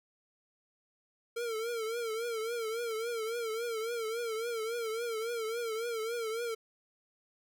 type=tone with vibrato; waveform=square; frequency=456.7 Hz; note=A#4; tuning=36 cents flat; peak=-34 dBFS; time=1.36-6.55 s; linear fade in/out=10 ms; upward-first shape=triangle; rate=3.6 Hz; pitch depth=100 cents each way; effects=none